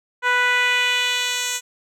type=tone with band-pass filter sweep; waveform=10% pulse; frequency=493.9 Hz; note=B4; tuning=in tune; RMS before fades=-20 dBFS; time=0.22-1.61 s; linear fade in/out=50 ms; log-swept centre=1300 to 6600 Hz; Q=1.4; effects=none